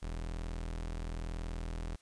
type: tone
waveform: 35% pulse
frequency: 41 Hz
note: E1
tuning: 9 cents flat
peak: -35 dBFS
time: 0.02-1.96 s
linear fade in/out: 10 ms
effects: white hiss -67 dBFS RMS until 2.01 s + resampled to 22050 Hz